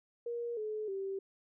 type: tone with pitch steps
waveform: sine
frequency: 473 / 428.8 / 388.7 Hz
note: A#4 / A4 / G4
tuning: +25 / -45 / -15 cents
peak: -35 dBFS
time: 0.26-1.19 s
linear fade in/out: 5 ms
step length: 310 ms
effects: none